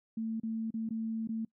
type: tone with dropouts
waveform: sine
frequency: 223.6 Hz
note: A3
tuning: 28 cents sharp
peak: -32 dBFS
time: 0.17-1.45 s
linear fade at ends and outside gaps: 5 ms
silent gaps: 0.4-0.433 / 0.706-0.74 / 0.891-0.906 / 1.274-1.29 s
effects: noise-tail reverb RT60 0.1 s tail -24 dB re dry